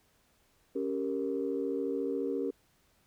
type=chord; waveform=sine; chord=G diminished; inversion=second; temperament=equal; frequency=277.2 / 392 / 466.2 Hz; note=Db4 / G4 / Bb4; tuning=0 / 0 / 0 cents; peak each=-34 dBFS; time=0.75-2.51 s; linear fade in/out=10 ms; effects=tanh soft clip ceiling -21 dBFS + pink hiss -69 dBFS RMS until 3.06 s